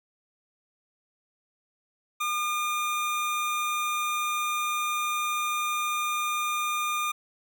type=tone pair together; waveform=square; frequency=1212.1 / 2413 Hz; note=D#6 / D7; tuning=-46 / +46 cents; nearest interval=octave; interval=1192 cents; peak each=-28 / -33 dBFS; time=2.2-7.12 s; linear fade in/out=10 ms; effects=none